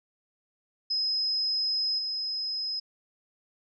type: tone with level steps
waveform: sine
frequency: 5090 Hz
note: D#8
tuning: 39 cents sharp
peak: -25 / -29 dBFS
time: 0.9-2.8 s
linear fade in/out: 10 ms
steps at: 1.98 s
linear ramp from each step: 10 ms
effects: none